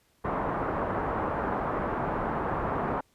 white low-pass noise, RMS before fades -30 dBFS, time 0.24-3.01 s, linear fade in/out 10 ms, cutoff 1200 Hz, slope 24 dB/octave, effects pink hiss -67 dBFS RMS until 3.14 s + resampled to 32000 Hz

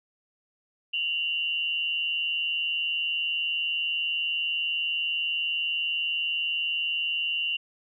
sine tone pair together, 2780 / 2940 Hz, F7 / F#7, -9 / -12 cents, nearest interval minor second, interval 97 cents, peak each -27 / -30 dBFS, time 0.93-7.57 s, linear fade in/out 10 ms, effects none

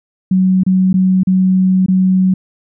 sine tone with dropouts, 186.8 Hz, F#3, 17 cents sharp, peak -8 dBFS, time 0.31-2.34 s, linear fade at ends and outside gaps 5 ms, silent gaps 0.635-0.664 / 0.93-0.94 / 1.234-1.271 / 1.862-1.883 s, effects none

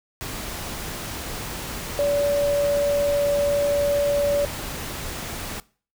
sine tone in noise, 574 Hz, D5, 40 cents flat, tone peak -18 dBFS, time 1.99-4.45 s, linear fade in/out 0 ms, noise pink, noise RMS -32 dBFS, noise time 0.21-5.6 s, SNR +11 dB, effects noise-tail reverb RT60 0.4 s tail -21 dB re dry

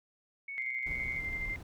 sine tone, 2217 Hz, C#7, in tune, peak -38 dBFS, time 0.48-1.19 s, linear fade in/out 5 ms
sine tone with tremolo, 2093 Hz, C7, in tune, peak -33 dBFS, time 0.58-1.56 s, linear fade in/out 0 ms, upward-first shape square, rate 12 Hz, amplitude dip 35%
brown noise, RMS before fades -43 dBFS, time 0.86-1.63 s, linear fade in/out 5 ms
effects none

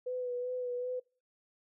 sine tone with vibrato, 496.8 Hz, B4, 10 cents sharp, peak -33 dBFS, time 0.06-1 s, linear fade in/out 10 ms, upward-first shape sine, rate 2.6 Hz, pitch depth 26 cents each way, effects noise-tail reverb RT60 0.4 s tail -25 dB re dry

